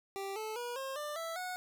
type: tone with pitch steps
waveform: 25% pulse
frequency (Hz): 392 / 435 / 482.6 / 535.5 / 594.2 / 659.3 / 731.5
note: G4 / A4 / B4 / C5 / D5 / E5 / F#5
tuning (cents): 0 / -20 / -40 / +40 / +20 / 0 / -20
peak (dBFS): -34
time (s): 0.16-1.56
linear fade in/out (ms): 0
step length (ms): 200
effects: none